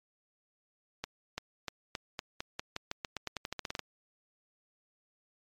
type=accelerating click train; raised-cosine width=0.2 ms; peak=-18 dBFS; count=20; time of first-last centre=1.04-3.793 s; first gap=340 ms; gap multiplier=0.89; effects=MP3 96 kbps